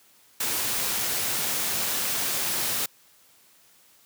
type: noise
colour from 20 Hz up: white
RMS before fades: -27 dBFS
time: 0.4-2.86 s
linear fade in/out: 5 ms
effects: white hiss -58 dBFS RMS until 4.05 s + high-pass 80 Hz 12 dB/octave